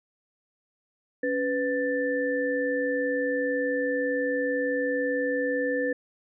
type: tone cluster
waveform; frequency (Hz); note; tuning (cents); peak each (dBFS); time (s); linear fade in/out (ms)
sine; 280.3 / 498.3 / 1767; C#4 / B4 / A6; +19 / +15 / +7; -30 / -26 / -31; 1.23-5.93; 5
effects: none